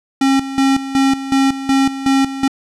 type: tone with tremolo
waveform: square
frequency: 270 Hz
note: C#4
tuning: 45 cents flat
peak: -11 dBFS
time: 0.21-2.48 s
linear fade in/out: 5 ms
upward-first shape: square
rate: 2.7 Hz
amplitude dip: 75%
effects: low-pass 8000 Hz 12 dB/octave